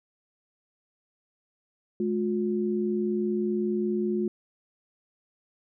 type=tone pair together; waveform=sine; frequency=212.7 / 357.7 Hz; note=G#3 / F4; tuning=+42 / +41 cents; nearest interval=major sixth; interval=899 cents; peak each=-27 dBFS; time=2-4.28 s; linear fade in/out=2 ms; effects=none